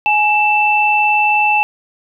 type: tone pair together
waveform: sine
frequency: 839 / 2658 Hz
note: G#5 / E7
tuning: +17 / +14 cents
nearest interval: octave + minor sixth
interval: 1997 cents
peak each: -13 dBFS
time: 0.06-1.63 s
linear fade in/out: 0 ms
effects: none